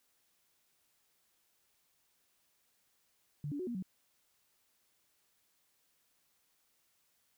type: tone with pitch steps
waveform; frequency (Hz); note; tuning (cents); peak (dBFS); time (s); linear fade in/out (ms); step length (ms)
sine; 146.3 / 287.6 / 367.3 / 239 / 186.9; D3 / D4 / F#4 / A#3 / F#3; -6 / -36 / -13 / +43 / +18; -36; 3.44-3.825; 2; 77
effects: white hiss -75 dBFS RMS until 7.37 s